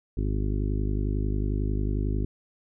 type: harmonic tone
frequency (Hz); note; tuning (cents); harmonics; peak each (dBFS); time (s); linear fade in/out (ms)
51.1; G#1; -27; 1 / 2 / 3 / 4 / 5 / 6 / 7 / 8; -26 / -30 / -37 / -39 / -35 / -39 / -38 / -42; 0.17-2.25; 5
effects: none